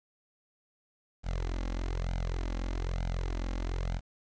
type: tone with flanger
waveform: sawtooth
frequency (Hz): 43.65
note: F1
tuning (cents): 0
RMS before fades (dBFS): -33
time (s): 1.23-4.01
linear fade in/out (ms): 50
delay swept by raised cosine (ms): 1.3 to 3.7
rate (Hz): 1.1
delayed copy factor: +0.95
effects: resampled to 16000 Hz + 10-bit